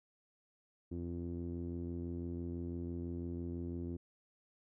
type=tone with low-pass filter; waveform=sawtooth; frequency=86 Hz; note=F2; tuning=26 cents flat; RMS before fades=-41 dBFS; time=0.91-3.97 s; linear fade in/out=10 ms; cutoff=310 Hz; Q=4.3; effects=none